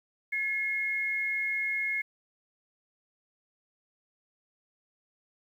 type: tone pair together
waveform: sine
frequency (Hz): 1713 / 2158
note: A6 / C#7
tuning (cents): -47 / -47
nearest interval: major third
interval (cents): 400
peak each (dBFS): -37 / -28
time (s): 0.32-2.02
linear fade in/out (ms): 10
effects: 10-bit